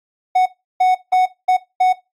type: tone bursts at uneven times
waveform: triangle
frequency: 740 Hz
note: F#5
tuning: in tune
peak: -8 dBFS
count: 5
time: 0.35-0.46 / 0.8-0.95 / 1.12-1.26 / 1.48-1.57 / 1.8-1.93 s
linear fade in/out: 10 ms
effects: noise-tail reverb RT60 0.2 s tail -17 dB re dry + AAC 48 kbps